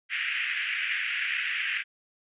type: band-pass noise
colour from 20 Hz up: white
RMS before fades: -30 dBFS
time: 0.09-1.84 s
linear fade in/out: 50 ms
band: 1600 to 2800 Hz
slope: 48 dB/octave
effects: resampled to 8000 Hz